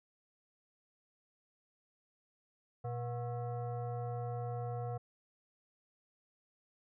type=tone with frequency modulation; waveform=sine; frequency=119.5 Hz; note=A#2; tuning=43 cents sharp; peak=-36 dBFS; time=2.84-4.98 s; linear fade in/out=10 ms; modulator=603 Hz; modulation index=0.94; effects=none